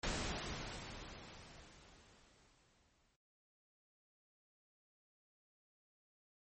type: noise with exponential decay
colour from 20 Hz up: pink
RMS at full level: -38 dBFS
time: 0.03-3.16 s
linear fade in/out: 5 ms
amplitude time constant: 680 ms
effects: noise-tail reverb RT60 0.8 s tail -25 dB re dry + MP3 32 kbps